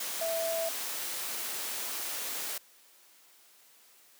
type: tone in noise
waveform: sine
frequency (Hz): 659.3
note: E5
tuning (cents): 0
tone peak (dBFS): -30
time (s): 0.21-0.69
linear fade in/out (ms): 5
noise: white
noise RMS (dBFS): -36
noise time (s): 0-2.58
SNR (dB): +3
effects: white hiss -60 dBFS RMS until 4.19 s + high-pass 300 Hz 12 dB/octave